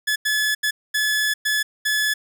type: tone bursts at uneven times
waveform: sawtooth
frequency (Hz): 1715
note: A6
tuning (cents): -45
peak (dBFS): -15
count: 6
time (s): 0.07-0.16 / 0.25-0.55 / 0.63-0.71 / 0.94-1.34 / 1.45-1.63 / 1.85-2.14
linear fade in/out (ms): 10
effects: none